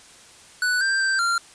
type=tone with pitch steps; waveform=square; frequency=1485 / 1577 / 1565 / 1383 Hz; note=F#6 / G6 / G6 / F6; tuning=+6 / +10 / -3 / -17 cents; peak=-20 dBFS; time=0.62-1.38 s; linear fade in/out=2 ms; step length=190 ms; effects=white hiss -48 dBFS RMS until 1.54 s + resampled to 22050 Hz